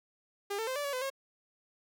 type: tone with pitch steps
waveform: sawtooth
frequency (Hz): 403.1 / 447.6 / 519 / 580 / 565 / 509 / 542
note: G4 / A4 / C5 / D5 / C#5 / C5 / C#5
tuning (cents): +48 / +30 / -14 / -22 / +33 / -48 / -39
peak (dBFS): -29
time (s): 0.5-1.102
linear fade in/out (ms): 10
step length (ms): 86
effects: none